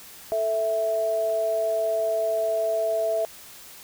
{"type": "tone pair together", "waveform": "sine", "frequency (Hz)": [440, 659.3], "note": ["A4", "E5"], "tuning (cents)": [0, 0], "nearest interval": "perfect fifth", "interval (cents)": 700, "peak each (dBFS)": [-30, -22], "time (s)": [0.32, 3.25], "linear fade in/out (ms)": 0, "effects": ["white hiss -45 dBFS RMS until 3.83 s"]}